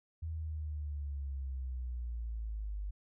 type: linear sweep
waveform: sine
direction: down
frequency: 81.5 to 49.02 Hz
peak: -36 dBFS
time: 0.22-2.91 s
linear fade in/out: 10 ms
effects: none